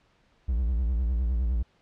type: tone with vibrato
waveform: triangle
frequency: 60.3 Hz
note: B1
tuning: 41 cents flat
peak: -21 dBFS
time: 0.48-1.63 s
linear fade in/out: 10 ms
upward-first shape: sine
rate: 9.8 Hz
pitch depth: 170 cents each way
effects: pink hiss -65 dBFS RMS until 1.81 s + low-pass 4000 Hz 12 dB/octave